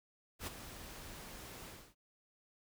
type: noise with ADSR envelope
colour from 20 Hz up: pink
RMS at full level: -40 dBFS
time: 0.39-1.95 s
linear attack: 80 ms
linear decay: 18 ms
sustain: -10 dB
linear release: 290 ms
effects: none